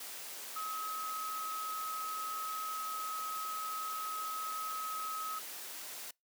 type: tone in noise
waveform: sine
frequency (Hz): 1276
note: D#6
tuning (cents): +43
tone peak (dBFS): -37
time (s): 0.56-5.39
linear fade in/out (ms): 5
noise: white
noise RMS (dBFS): -45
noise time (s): 0-6.11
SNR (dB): +5
effects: noise-tail reverb RT60 0.2 s tail -26 dB re dry + high-pass 300 Hz 12 dB/octave